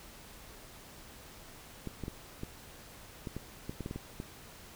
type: clicks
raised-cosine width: 3 ms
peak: -25 dBFS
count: 12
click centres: 1.873 / 2.037 / 2.081 / 2.434 / 3.272 / 3.366 / 3.695 / 3.807 / 3.861 / 3.911 / 3.96 / 4.201 s
effects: pink hiss -52 dBFS RMS until 4.75 s